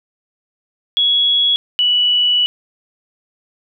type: tone pair in turn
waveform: sine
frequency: 3350 / 2951 Hz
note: G#7 / F#7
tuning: +14 / -5 cents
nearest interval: major second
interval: 219 cents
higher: first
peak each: -11 dBFS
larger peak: neither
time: 0.97-1.56 / 1.79-2.46 s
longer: second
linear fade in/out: 0 ms
effects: none